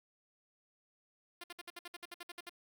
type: tone bursts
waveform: 5% pulse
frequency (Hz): 348.7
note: F4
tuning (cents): -3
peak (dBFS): -33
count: 13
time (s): 1.41-2.495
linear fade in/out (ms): 5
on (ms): 29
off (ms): 59
effects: 12-bit